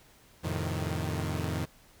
sawtooth chord, F dominant seventh, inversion none, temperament equal, 87.31 / 110 / 130.81 / 155.56 Hz, F2 / A2 / C3 / Eb3, 0 / 0 / 0 / 0 cents, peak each -30 / -33 / -35 / -31 dBFS, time 0.43-1.66 s, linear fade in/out 20 ms, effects pink hiss -59 dBFS RMS until 2 s

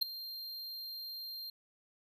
square tone with ADSR envelope, 4186 Hz, C8, in tune, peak -25 dBFS, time 0.01-1.5 s, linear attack 14 ms, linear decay 6 ms, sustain -17 dB, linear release 4 ms, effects none

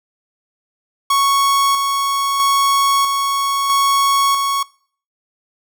45% pulse tone with tremolo, 1108 Hz, C#6, 1 cent flat, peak -12 dBFS, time 1.1-4.63 s, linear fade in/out 5 ms, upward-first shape square, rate 0.77 Hz, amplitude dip 35%, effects noise-tail reverb RT60 0.5 s tail -22 dB re dry

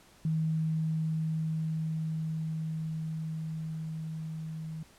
sine tone with level ramp, 158.9 Hz, D#3, 37 cents sharp, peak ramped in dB -26 to -36 dBFS, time 0.25-4.83 s, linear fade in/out 2 ms, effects pink hiss -59 dBFS RMS until 4.98 s + low-pass 12000 Hz 12 dB/octave

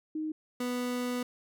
sine / 30% pulse tone pair in turn, 311.1 / 246.9 Hz, D#4 / B3, 0 / 0 cents, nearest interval major third, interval 400 cents, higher first, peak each -31 / -28 dBFS, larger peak second, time 0.15-0.32 / 0.6-1.23 s, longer second, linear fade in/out 5 ms, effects none

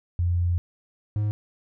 sine / triangle tone pair in turn, 87.31 / 105.22 Hz, F2 / G#2, 0 / +23 cents, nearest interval minor third, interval 323 cents, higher second, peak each -20 dBFS, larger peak neither, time 0.19-0.58 / 1.16-1.31 s, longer first, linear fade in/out 0 ms, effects none

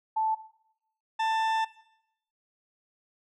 sine / 40% pulse tone pair in turn, 878 / 887.7 Hz, A5 / A5, -4 / +15 cents, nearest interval unison, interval 19 cents, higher second, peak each -24 dBFS, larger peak neither, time 0.16-0.35 / 1.19-1.65 s, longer second, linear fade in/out 10 ms, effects noise-tail reverb RT60 0.8 s tail -17 dB re dry + low-pass 4000 Hz 12 dB/octave

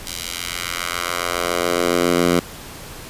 10% pulse tone with high-pass filter sweep, 87.2 Hz, F2, 2 cents flat, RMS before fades -21 dBFS, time 0.06-2.4 s, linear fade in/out 5 ms, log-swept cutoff 4100 to 180 Hz, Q 0.91, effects pink hiss -36 dBFS RMS until 3.09 s + resampled to 32000 Hz

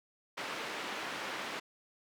white band-pass noise, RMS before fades -40 dBFS, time 0.37-1.6 s, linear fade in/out 10 ms, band 230 to 2400 Hz, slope 12 dB/octave, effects none

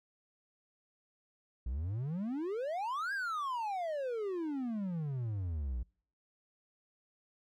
triangle exponential two-way sweep, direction up then down, 56.2 to 1661.2 to 56.2 Hz, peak -32 dBFS, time 1.66-5.83 s, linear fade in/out 5 ms, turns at 3.13 s, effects noise-tail reverb RT60 0.5 s tail -26 dB re dry

